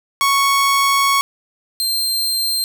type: tone pair in turn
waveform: sawtooth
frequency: 1108.7 / 4162 Hz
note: C#6 / C8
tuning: 0 / -10 cents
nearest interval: octave + major seventh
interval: 2290 cents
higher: second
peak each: -9 / -14 dBFS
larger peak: first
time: 0.21-1.21 / 1.8-2.64 s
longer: first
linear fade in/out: 0 ms
effects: none